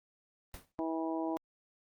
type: noise with exponential decay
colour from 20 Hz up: pink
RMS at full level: -43 dBFS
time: 0.54-0.72 s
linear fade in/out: 1 ms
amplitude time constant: 37 ms
type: harmonic tone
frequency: 162.2 Hz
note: E3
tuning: 28 cents flat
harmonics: 2 / 3 / 4 / 5 / 6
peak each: -34 / -44 / -39 / -42 / -42 dBFS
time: 0.79-1.37 s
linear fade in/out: 0 ms
effects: Opus 24 kbps